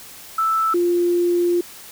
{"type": "tone pair in turn", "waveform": "sine", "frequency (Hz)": [1318.5, 349.2], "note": ["E6", "F4"], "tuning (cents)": [0, 0], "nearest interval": "octave + major seventh", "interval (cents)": 2300, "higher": "first", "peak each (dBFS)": [-16, -15], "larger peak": "second", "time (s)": [[0.38, 0.74], [0.74, 1.61]], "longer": "second", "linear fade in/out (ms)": 5, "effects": ["white hiss -40 dBFS RMS until 1.91 s"]}